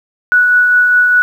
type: tone with tremolo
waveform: sine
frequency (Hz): 1473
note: F#6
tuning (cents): -8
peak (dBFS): -5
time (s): 0.32-1.22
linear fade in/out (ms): 0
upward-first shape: triangle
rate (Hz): 4.9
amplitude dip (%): 30
effects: 7-bit